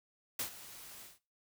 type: noise with ADSR envelope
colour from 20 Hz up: white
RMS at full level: -35 dBFS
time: 0.39-1.19 s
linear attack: 4 ms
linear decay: 100 ms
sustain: -16 dB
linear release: 170 ms
effects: noise-tail reverb RT60 0.3 s tail -19 dB re dry